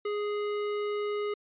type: tone with hard clipping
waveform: sine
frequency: 415.3 Hz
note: G#4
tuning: in tune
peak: -31 dBFS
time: 0.05-1.34 s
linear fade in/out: 5 ms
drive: 16 dB
effects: resampled to 8000 Hz

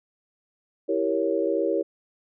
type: chord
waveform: sine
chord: E diminished seventh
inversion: none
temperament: equal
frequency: 329.6 / 392 / 466.2 / 554.4 Hz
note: E4 / G4 / Bb4 / Db5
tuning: 0 / 0 / 0 / 0 cents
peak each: -27 dBFS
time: 0.88-1.83 s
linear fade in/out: 20 ms
effects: none

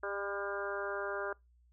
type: harmonic tone with a mistuned harmonic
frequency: 200 Hz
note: G3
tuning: 35 cents sharp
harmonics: 2 / 3 / 4 / 5 / 6 / 7 / 8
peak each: -40 / -41 / -48 / -46 / -44 / -42 / -44 dBFS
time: 0.03-1.33 s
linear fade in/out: 5 ms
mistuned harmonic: 7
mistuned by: +20 cents
effects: noise-tail reverb RT60 0.2 s tail -24 dB re dry + added 60 Hz sine -63 dBFS peak until 1.72 s

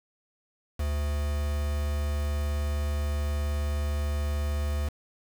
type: tone with quantisation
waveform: triangle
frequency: 73.42 Hz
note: D2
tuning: in tune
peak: -24 dBFS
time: 0.79-4.89 s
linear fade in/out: 10 ms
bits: 6
effects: none

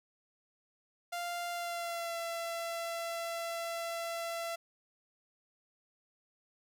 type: tone with pitch glide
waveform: sawtooth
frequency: 696 to 673.1 Hz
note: F5 to E5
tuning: -6 to +36 cents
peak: -32 dBFS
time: 1.12-4.56 s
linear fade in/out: 10 ms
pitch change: -58 cents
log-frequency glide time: 1.51-2.18 s
effects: none

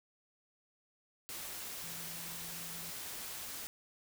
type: tone in noise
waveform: sine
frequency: 168.3 Hz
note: E3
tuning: 36 cents sharp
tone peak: -53 dBFS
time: 1.84-2.9 s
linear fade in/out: 0 ms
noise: white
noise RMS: -44 dBFS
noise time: 1.29-3.67 s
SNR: -12 dB
effects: none

